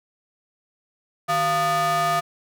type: ring-modulated tone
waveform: square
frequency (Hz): 268.6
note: C4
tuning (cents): +46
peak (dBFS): -17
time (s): 1.28-2.21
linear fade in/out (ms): 20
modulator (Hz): 961
effects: none